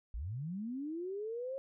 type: linear sweep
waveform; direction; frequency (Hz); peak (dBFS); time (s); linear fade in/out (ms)
sine; up; 47 to 546; -37; 0.14-1.58; 0
effects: none